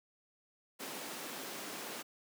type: high-pass noise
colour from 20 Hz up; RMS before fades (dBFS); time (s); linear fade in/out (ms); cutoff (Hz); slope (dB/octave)
pink; -44; 0.79-2.03; 20; 220; 24
effects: none